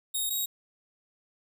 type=tone pair in turn; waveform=5% pulse; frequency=3729 / 3792 Hz; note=A#7 / A#7; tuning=0 / +29 cents; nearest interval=unison; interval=29 cents; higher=second; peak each=-20 dBFS; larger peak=neither; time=0.14-0.3 / 0.3-0.46 s; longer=neither; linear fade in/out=10 ms; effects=none